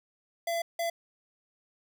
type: tone bursts at uneven times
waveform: square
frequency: 676 Hz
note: E5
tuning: 43 cents sharp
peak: -29 dBFS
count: 2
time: 0.47-0.62 / 0.79-0.9 s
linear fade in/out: 5 ms
effects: none